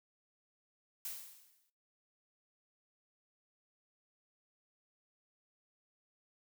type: noise with exponential decay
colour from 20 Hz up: blue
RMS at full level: -40 dBFS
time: 1.05-1.7 s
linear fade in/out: 2 ms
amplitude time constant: 140 ms
effects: noise-tail reverb RT60 0.3 s tail -17 dB re dry